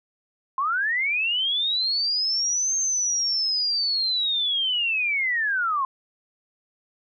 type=linear two-way sweep; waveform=sine; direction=up then down; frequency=1032 to 6400 to 1032 Hz; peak=-21 dBFS; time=0.58-5.85 s; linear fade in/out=2 ms; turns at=2.76 s; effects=none